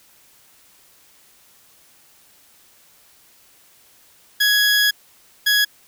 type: tone pair in turn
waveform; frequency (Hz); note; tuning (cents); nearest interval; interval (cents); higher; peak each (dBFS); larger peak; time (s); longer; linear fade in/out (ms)
20% pulse; 1670 / 1670; G#6 / G#6; +9 / +9; unison; 0; neither; -9; neither; 4.4-4.91 / 5.46-5.65; first; 10
effects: white hiss -53 dBFS RMS until 5.87 s